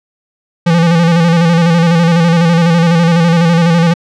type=tone with vibrato; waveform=square; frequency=168.5 Hz; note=E3; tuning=38 cents sharp; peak=-7 dBFS; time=0.66-3.94 s; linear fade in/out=10 ms; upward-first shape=square; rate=12 Hz; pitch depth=45 cents each way; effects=low-pass 5000 Hz 12 dB/octave